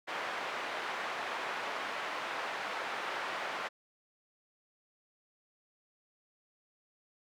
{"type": "band-pass noise", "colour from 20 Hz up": "pink", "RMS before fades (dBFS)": -38, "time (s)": [0.07, 3.69], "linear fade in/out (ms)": 20, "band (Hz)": [710, 2300], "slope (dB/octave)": 12, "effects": []}